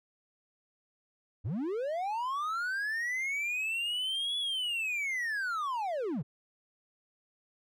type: linear two-way sweep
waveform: triangle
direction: up then down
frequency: 78.7 to 3425 to 111.6 Hz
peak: -29 dBFS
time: 1.44-6.23 s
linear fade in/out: 20 ms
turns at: 4.38 s
effects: none